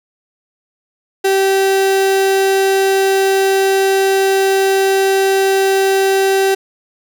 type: tone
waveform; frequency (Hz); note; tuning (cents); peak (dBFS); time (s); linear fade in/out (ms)
35% pulse; 387.2; G4; -21; -9; 1.24-6.55; 10
effects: none